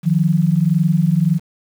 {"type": "tone pair together", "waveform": "sine", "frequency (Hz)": [155.6, 177.3], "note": ["D#3", "F3"], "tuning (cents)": [0, 26], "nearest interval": "major second", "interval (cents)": 226, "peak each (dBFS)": -15, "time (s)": [0.03, 1.4], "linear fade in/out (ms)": 50, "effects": ["7-bit"]}